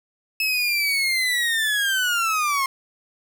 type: linear sweep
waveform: 30% pulse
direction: down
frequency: 2601 to 1062 Hz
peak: -17 dBFS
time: 0.4-2.66 s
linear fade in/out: 2 ms
effects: none